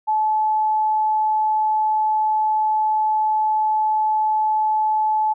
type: tone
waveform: sine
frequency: 863 Hz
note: A5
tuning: 34 cents flat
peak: -16 dBFS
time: 0.07-5.34 s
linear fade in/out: 20 ms
effects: none